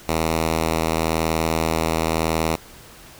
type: tone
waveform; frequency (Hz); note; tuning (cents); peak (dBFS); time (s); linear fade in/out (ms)
5% pulse; 80.9; E2; -32; -8; 0.08-2.56; 10
effects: pink hiss -44 dBFS RMS until 3.19 s

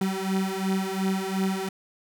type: beating tone pair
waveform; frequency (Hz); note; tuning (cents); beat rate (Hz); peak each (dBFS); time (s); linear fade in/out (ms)
35% pulse; 189.9 / 192.7; F#3 / G3; +45 / -29; 2.8; -26; 0.01-1.69; 5
effects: none

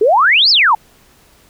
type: exponential two-way sweep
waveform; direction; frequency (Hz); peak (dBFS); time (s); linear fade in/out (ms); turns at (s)
sine; up then down; 392 to 5400 to 815; -7; 0.01-0.75; 5; 0.5
effects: pink hiss -49 dBFS RMS until 1.49 s

